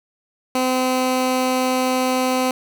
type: tone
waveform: 15% pulse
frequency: 256.5 Hz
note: C4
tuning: 34 cents flat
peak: -11 dBFS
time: 0.55-2.51 s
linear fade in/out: 2 ms
effects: none